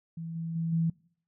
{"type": "tone with level steps", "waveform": "sine", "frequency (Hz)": 164.8, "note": "E3", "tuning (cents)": 0, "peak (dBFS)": [-35, -32, -28, -24], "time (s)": [0.17, 0.9], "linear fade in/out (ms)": 5, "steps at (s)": [0.35, 0.55, 0.72], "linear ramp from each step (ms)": 10, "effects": ["noise-tail reverb RT60 0.6 s tail -24 dB re dry"]}